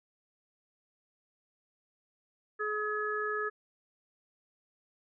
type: harmonic tone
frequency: 423.8 Hz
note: G#4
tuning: 35 cents sharp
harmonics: 1 / 3 / 4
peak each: -35 / -35 / -35 dBFS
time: 2.59-3.5 s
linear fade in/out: 20 ms
effects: none